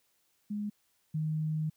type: tone pair in turn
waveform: sine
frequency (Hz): 207.7 / 155.6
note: G#3 / D#3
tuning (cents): 0 / 0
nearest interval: perfect fourth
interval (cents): 500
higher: first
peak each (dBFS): -32 / -29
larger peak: second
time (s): 0.5-0.7 / 1.14-1.7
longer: second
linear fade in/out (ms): 10
effects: white hiss -73 dBFS RMS until 1.76 s